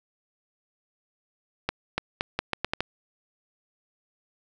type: accelerating click train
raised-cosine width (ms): 0.3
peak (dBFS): -9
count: 8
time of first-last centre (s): 1.69-2.806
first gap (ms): 290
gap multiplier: 0.79
effects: none